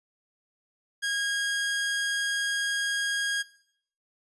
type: tone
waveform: sawtooth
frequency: 1634 Hz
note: G#6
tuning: 29 cents flat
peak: -23 dBFS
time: 1.02-3.43 s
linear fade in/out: 20 ms
effects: noise-tail reverb RT60 0.6 s tail -17 dB re dry + resampled to 24000 Hz